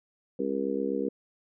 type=harmonic tone; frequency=68 Hz; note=C#2; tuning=33 cents flat; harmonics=3 / 4 / 5 / 6 / 7; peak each=-35 / -32 / -36 / -33 / -32 dBFS; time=0.39-1.09 s; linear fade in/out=5 ms; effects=none